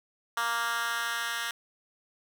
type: tone with high-pass filter sweep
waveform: 10% pulse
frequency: 233.1 Hz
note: A#3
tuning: in tune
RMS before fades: -31 dBFS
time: 0.37-1.51 s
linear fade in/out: 2 ms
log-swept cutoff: 1200 to 1900 Hz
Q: 2
effects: none